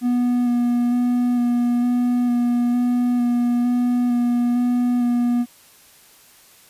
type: tone with vibrato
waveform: triangle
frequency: 243 Hz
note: B3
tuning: 28 cents flat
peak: -14 dBFS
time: 0.01-5.46 s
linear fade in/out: 50 ms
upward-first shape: square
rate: 1.1 Hz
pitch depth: 12 cents each way
effects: white hiss -50 dBFS RMS until 6.69 s + resampled to 32000 Hz